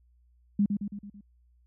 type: tone with echo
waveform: sine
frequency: 203.3 Hz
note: G#3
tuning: 37 cents flat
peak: -20 dBFS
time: 0.59-0.66 s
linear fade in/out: 5 ms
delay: 110 ms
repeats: 5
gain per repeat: -5 dB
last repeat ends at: 1.21 s
effects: added 60 Hz sine -60 dBFS peak until 1.66 s